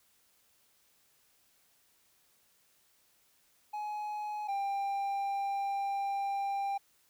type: tone pair in turn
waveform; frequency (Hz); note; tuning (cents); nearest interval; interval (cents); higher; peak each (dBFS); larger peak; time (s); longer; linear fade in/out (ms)
triangle; 841 / 793.8; G#5 / G5; +22 / +22; minor second; 100; first; -33 / -29; second; 3.73-4.48 / 4.48-6.78; second; 10
effects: white hiss -69 dBFS RMS until 7.09 s